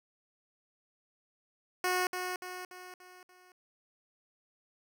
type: tone with echo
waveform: 10% pulse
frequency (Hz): 364.7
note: F#4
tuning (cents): -25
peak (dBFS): -20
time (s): 1.84-2.07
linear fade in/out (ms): 2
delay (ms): 290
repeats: 5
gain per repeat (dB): -6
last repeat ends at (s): 3.52
effects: none